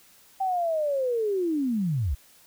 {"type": "linear sweep", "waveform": "sine", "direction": "down", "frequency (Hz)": [780, 57.2], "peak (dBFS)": -23, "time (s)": [0.4, 2.15], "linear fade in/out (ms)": 10, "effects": ["white hiss -56 dBFS RMS until 2.46 s"]}